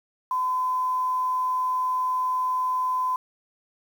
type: tone with quantisation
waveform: sine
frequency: 1016 Hz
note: B5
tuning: 49 cents sharp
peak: -22 dBFS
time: 0.31-3.16 s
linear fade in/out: 2 ms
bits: 8
effects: none